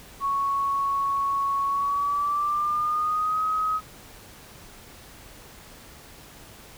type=tone with pitch glide; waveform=sine; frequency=1108.7 to 1266.2 Hz; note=C#6 to D#6; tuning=0 to +30 cents; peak=-22 dBFS; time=0.2-3.81 s; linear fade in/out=50 ms; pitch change=+230 cents; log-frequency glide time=1.67-3.42 s; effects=pink hiss -47 dBFS RMS until 6.77 s